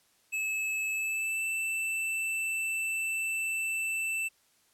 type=tone with pitch glide; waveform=square; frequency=2598 to 2659 Hz; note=E7 to E7; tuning=-26 to +14 cents; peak=-30 dBFS; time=0.32-4.29 s; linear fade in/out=20 ms; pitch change=+40 cents; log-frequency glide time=0.9-1.44 s; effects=white hiss -67 dBFS RMS until 4.73 s + low-pass 12000 Hz 12 dB/octave